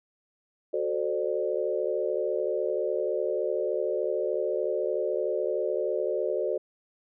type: chord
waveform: sine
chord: D dominant seventh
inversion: first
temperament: equal with one note detuned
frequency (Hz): 370 / 440 / 523.3 / 596.9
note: F#4 / A4 / C5 / D5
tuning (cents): 0 / 0 / 0 / +28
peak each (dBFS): -31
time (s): 0.73-6.58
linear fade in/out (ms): 10
effects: none